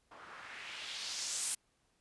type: noise with low-pass filter sweep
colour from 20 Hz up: blue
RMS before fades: -42 dBFS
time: 0.11-1.55 s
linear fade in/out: 5 ms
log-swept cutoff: 980 to 9900 Hz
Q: 1.8
effects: pink hiss -75 dBFS RMS until 2 s + resampled to 24000 Hz